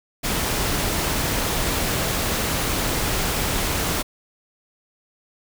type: noise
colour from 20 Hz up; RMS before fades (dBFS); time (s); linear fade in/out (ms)
pink; -23; 0.23-4.03; 20
effects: none